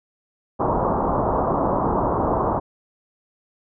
white low-pass noise, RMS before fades -21 dBFS, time 0.59-2.6 s, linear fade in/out 20 ms, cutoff 1100 Hz, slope 48 dB/octave, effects none

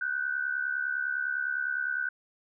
sine tone pair together, 1473 / 1542.9 Hz, F#6 / G6, -8 / -28 cents, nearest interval minor second, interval 80 cents, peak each -30 / -32 dBFS, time 0.01-2.09 s, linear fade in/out 5 ms, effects none

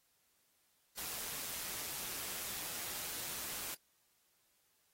white noise with amplitude modulation, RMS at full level -41 dBFS, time 0.97-3.75 s, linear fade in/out 10 ms, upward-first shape sine, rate 171 Hz, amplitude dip 35%, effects white hiss -75 dBFS RMS until 4.93 s + AAC 48 kbps

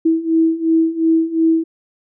sine beating tone pair, 323.5 / 326.3 Hz, E4 / E4, -32 / -18 cents, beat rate 2.8 Hz, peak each -17 / -14 dBFS, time 0.05-1.64 s, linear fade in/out 10 ms, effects none

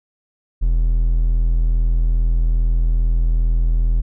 triangle tone, 41.2 Hz, E1, in tune, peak -11 dBFS, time 0.61-4.02 s, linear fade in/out 20 ms, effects none

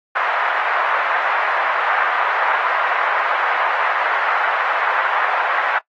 white band-pass noise, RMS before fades -19 dBFS, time 0.15-5.79 s, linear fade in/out 10 ms, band 700 to 1700 Hz, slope 24 dB/octave, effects noise-tail reverb RT60 0.1 s tail -20 dB re dry + AAC 32 kbps

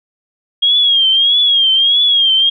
sine tone with vibrato, 3262 Hz, G#7, 32 cents flat, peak -8 dBFS, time 0.62-2.5 s, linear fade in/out 10 ms, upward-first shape triangle, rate 1.6 Hz, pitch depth 99 cents each way, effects none

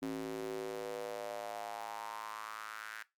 square tone with high-pass filter sweep, 54.3 Hz, A1, 22 cents flat, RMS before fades -42 dBFS, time 0.02-3.03 s, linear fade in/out 5 ms, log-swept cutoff 280 to 1600 Hz, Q 4.3, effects noise-tail reverb RT60 0.2 s tail -18 dB re dry + MP3 96 kbps

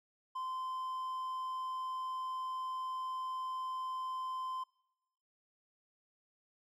triangle tone, 1034 Hz, C6, 21 cents flat, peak -35 dBFS, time 0.35-4.64 s, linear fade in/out 10 ms, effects noise-tail reverb RT60 0.9 s tail -24 dB re dry

